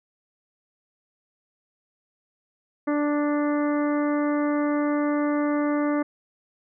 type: harmonic tone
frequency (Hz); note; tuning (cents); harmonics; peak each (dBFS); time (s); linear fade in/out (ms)
293.7; D4; 0; 1 / 2 / 3 / 4 / 5 / 6 / 7; -22 / -28 / -36 / -33 / -39 / -40 / -41; 2.87-6.03; 10
effects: none